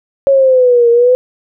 sine exponential two-way sweep, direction down then up, 554.4 to 466.2 to 508 Hz, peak -5 dBFS, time 0.27-1.15 s, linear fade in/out 0 ms, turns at 0.9 s, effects none

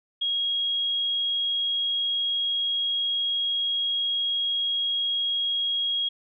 sine tone, 3287 Hz, G#7, 19 cents flat, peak -23 dBFS, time 0.21-6.09 s, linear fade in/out 10 ms, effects none

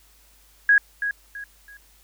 sine tone with echo, 1654 Hz, G#6, 8 cents flat, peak -12 dBFS, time 0.69-0.78 s, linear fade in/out 2 ms, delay 330 ms, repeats 3, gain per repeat -10 dB, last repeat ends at 1.77 s, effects added 50 Hz sine -57 dBFS peak until 2.03 s + white hiss -57 dBFS RMS until 2.03 s

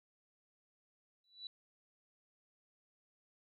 sine tone with exponential growth, 3951 Hz, B7, in tune, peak -40 dBFS, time 1.24-1.47 s, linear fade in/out 2 ms, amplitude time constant 50 ms, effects none

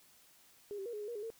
sine tone with pitch steps, 410.5 / 388.8 / 474.2 / 420.4 / 415.7 / 474.7 / 414.4 / 453.2 Hz, G#4 / G4 / A#4 / G#4 / G#4 / A#4 / G#4 / A#4, -20 / -14 / +30 / +21 / +2 / +31 / -4 / -49 cents, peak -39 dBFS, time 0.71-1.302 s, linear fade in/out 0 ms, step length 74 ms, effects white hiss -64 dBFS RMS until 1.39 s

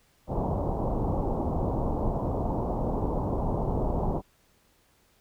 pink low-pass noise, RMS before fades -28 dBFS, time 0.27-4.22 s, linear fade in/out 50 ms, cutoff 970 Hz, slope 48 dB/octave, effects pink hiss -65 dBFS RMS until 5.2 s

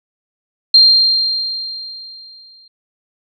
sine tone with exponential decay, 4186 Hz, C8, in tune, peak -3 dBFS, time 0.74-2.68 s, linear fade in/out 5 ms, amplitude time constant 420 ms, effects none

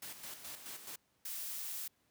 white noise with tremolo, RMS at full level -46 dBFS, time 0.02-0.96 s, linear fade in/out 5 ms, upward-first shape square, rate 4.7 Hz, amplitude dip 55%
blue noise, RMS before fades -42 dBFS, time 1.25-1.88 s, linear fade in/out 5 ms
effects pink hiss -75 dBFS RMS until 2.1 s + high-pass 80 Hz 12 dB/octave

